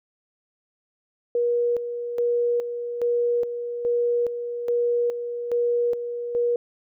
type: tone with tremolo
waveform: sine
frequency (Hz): 478.6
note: A#4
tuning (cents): +46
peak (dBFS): -19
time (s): 1.35-6.56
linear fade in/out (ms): 2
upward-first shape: square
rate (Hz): 1.2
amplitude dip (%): 60
effects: none